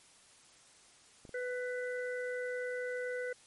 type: clicks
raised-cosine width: 2 ms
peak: -38 dBFS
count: 2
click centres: 1.252 / 1.293 s
type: harmonic tone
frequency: 497.3 Hz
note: B4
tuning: 12 cents sharp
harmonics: 1 / 3 / 4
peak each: -36 / -42 / -45 dBFS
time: 1.34-3.33 s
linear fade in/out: 5 ms
effects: white hiss -61 dBFS RMS until 3.46 s + MP3 48 kbps